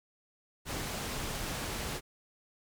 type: low-pass noise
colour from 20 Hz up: pink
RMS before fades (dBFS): -37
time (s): 0.65-2.01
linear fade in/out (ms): 50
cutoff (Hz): 12000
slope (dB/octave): 12
effects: none